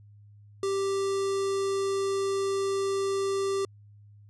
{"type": "tone with notch filter", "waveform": "square", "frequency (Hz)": 392, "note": "G4", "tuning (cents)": 0, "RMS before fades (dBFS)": -28, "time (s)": [0.63, 3.65], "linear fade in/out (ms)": 2, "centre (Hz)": 2300, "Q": 1.2, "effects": ["added 103 Hz sine -50 dBFS peak until 4.29 s", "resampled to 22050 Hz"]}